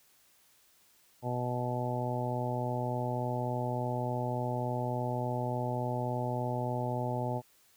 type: harmonic tone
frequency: 123.47 Hz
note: B2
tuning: in tune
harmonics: 1 / 2 / 3 / 4 / 5 / 6 / 7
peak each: -34 / -39 / -41 / -41 / -38 / -42 / -38 dBFS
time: 1.22-7.42 s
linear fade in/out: 50 ms
effects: white hiss -65 dBFS RMS until 7.76 s